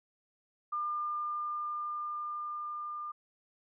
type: tone with level ramp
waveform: sine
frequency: 1202 Hz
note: D6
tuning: 40 cents sharp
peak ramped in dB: -31 to -37 dBFS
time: 0.72-3.12 s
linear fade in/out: 10 ms
effects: none